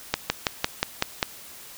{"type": "slowing click train", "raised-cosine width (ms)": 0.2, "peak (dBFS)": -3, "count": 7, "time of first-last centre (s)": [0.14, 1.228], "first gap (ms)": 160, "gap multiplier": 1.05, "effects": ["white hiss -44 dBFS RMS until 1.77 s"]}